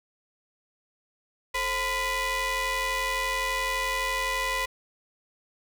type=ring-modulated tone; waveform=sawtooth; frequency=484.7 Hz; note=B4; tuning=32 cents flat; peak=-19 dBFS; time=1.54-4.66 s; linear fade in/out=10 ms; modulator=1500 Hz; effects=none